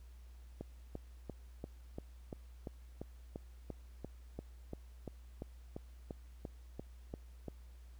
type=click train; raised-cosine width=2 ms; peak=-29 dBFS; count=21; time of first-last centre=0.61-7.483 s; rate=2.91 Hz; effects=added 60 Hz sine -52 dBFS peak until 7.99 s + pink hiss -70 dBFS RMS until 7.99 s